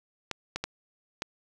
clicks, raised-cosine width 0.2 ms, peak -14 dBFS, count 4, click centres 0.313 / 0.56 / 0.64 / 1.221 s, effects none

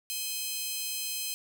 10% pulse tone cluster, 2534 / 3136 / 4124 Hz, D#7 / G7 / C8, +31 / 0 / -26 cents, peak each -29 dBFS, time 0.1-1.34 s, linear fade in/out 0 ms, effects 10-bit

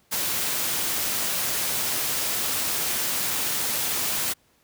white noise, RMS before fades -26 dBFS, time 0.11-4.34 s, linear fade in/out 20 ms, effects pink hiss -63 dBFS RMS until 4.63 s + high-pass 60 Hz 12 dB/octave

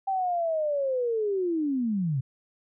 sine linear sweep, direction down, 784 to 123.47 Hz, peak -24 dBFS, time 0.07-2.21 s, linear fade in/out 10 ms, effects none

